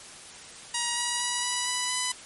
5% pulse tone with pitch steps, 952 / 961.4 / 970.9 / 980.5 / 990.1 / 999.9 Hz, A#5 / B5 / B5 / B5 / B5 / B5, +36 / -47 / -30 / -13 / +4 / +21 cents, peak -14 dBFS, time 0.74-2.12 s, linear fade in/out 5 ms, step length 230 ms, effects white hiss -45 dBFS RMS until 2.25 s + MP3 48 kbps

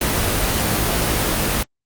pink noise with comb filter, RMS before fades -19 dBFS, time 0.01-1.63 s, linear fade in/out 5 ms, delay 19 ms, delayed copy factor +0.5, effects Opus 24 kbps

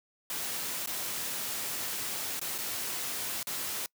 white noise with dropouts, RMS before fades -35 dBFS, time 0.3-3.86 s, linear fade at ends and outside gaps 1 ms, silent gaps 0.86-0.873 / 2.395-2.414 / 2.581-2.585 / 3.429-3.47 s, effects noise-tail reverb RT60 0.1 s tail -25 dB re dry + high-pass 100 Hz 12 dB/octave

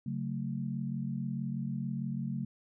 sine chord, F# minor, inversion second, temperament equal with one note detuned, 138.59 / 185 / 223.3 Hz, C#3 / F#3 / A3, 0 / 0 / +26 cents, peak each -36 / -38 / -37 dBFS, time 0.06-2.45 s, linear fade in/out 5 ms, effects none

